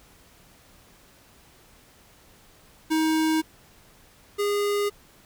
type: tone pair in turn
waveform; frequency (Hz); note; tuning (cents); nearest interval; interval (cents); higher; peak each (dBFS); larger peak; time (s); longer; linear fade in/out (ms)
square; 316.4 / 409.1; D#4 / G#4; +29 / -26; major third; 445; second; -21 / -23; first; 2.9-3.42 / 4.38-4.9; neither; 20
effects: pink hiss -55 dBFS RMS until 5.25 s